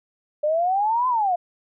sine exponential two-way sweep, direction up then down, 587.3 to 1033 to 684 Hz, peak -18 dBFS, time 0.43-1.36 s, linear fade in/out 10 ms, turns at 1.08 s, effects none

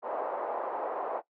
white band-pass noise, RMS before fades -34 dBFS, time 0.02-1.22 s, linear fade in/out 50 ms, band 450 to 900 Hz, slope 24 dB/octave, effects noise-tail reverb RT60 0.1 s tail -17 dB re dry

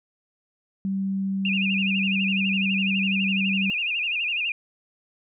sine tone, 193.9 Hz, G3, 19 cents flat, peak -23 dBFS, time 0.85-3.7 s, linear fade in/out 0 ms
sine tone with vibrato, 2615 Hz, E7, 15 cents flat, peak -23 dBFS, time 1.45-4.52 s, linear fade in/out 2 ms, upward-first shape sine, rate 12 Hz, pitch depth 140 cents each way
effects none

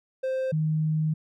triangle / sine tone pair in turn, 523.3 / 155.88 Hz, C5 / D#3, 0 / +4 cents, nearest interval octave + major sixth, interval 2096 cents, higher first, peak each -23 / -22 dBFS, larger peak second, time 0.23-0.52 / 0.52-1.14 s, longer second, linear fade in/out 10 ms, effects none

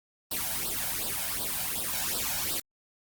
white noise with flanger, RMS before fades -31 dBFS, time 0.31-2.6 s, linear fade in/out 5 ms, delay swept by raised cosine 0.22 to 1.32 ms, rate 2.7 Hz, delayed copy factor +0.9, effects Opus 24 kbps

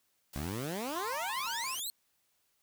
white noise, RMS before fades -48 dBFS, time 0.33-1.8 s, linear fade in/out 5 ms
15% pulse exponential sweep, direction up, 65.41 to 4316 Hz, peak -29 dBFS, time 0.36-1.9 s, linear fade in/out 0 ms
sine tone with vibrato, 985 Hz, B5, 5 cents flat, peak -38 dBFS, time 0.95-1.75 s, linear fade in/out 10 ms, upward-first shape square, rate 2.9 Hz, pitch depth 110 cents each way
effects white hiss -75 dBFS RMS until 2.62 s

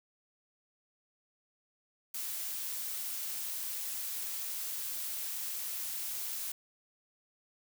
blue noise, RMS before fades -38 dBFS, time 2.14-6.52 s, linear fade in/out 5 ms, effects none

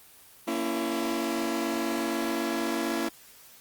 sawtooth chord, A# diminished, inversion none, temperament just, 233.1 / 279.7 / 335.6 Hz, A#3 / C#4 / E4, 0 / +16 / +31 cents, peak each -29 / -29 / -26 dBFS, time 0.47-3.09 s, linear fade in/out 10 ms, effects white hiss -53 dBFS RMS until 3.6 s + Opus 24 kbps

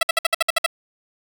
10% pulse tone bursts, 659.3 Hz, E5, in tune, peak -6 dBFS, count 9, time 0.01-0.663 s, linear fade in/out 5 ms, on 21 ms, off 58 ms, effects 7-bit

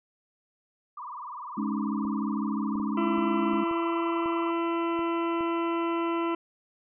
sine tone with vibrato, 1074 Hz, C6, 45 cents sharp, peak -36 dBFS, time 0.97-4.52 s, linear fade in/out 5 ms, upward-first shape sine, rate 20 Hz, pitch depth 220 cents each way
sine chord, Ab suspended fourth, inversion none, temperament equal with one note detuned, 211.3 / 277.2 / 311.1 Hz, Ab3 / Db4 / Eb4, +30 / 0 / 0 cents, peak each -29 / -32 / -34 dBFS, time 1.57-3.64 s, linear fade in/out 10 ms
clicks, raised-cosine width 2 ms, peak -31 dBFS, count 9, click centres 2.051 / 2.755 / 2.799 / 3.182 / 3.534 / 3.712 / 4.259 / 4.992 / 5.408 s
harmonic tone, 336 Hz, E4, 33 cents sharp, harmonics 1 / 2 / 3 / 4 / 6 / 7 / 8 / 9, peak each -27 / -38 / -32 / -36 / -45 / -48 / -44 / -48 dBFS, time 2.97-6.35 s, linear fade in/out 5 ms
effects none

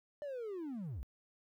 triangle linear sweep, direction down, 600 to 49 Hz, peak -37 dBFS, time 0.22-1.03 s, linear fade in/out 0 ms, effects tanh soft clip ceiling -33 dBFS + 13-bit

